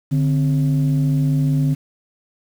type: tone pair together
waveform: sine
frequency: 146.83 / 261.6 Hz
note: D3 / C4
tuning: 0 / 0 cents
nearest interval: minor seventh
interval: 1000 cents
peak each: -14 / -20 dBFS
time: 0.11-1.75 s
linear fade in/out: 20 ms
effects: tanh soft clip ceiling -10 dBFS + 7-bit